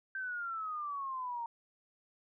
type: exponential sweep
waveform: sine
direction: down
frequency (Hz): 1568 to 921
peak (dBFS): -36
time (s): 0.15-1.46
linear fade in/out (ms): 2
effects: none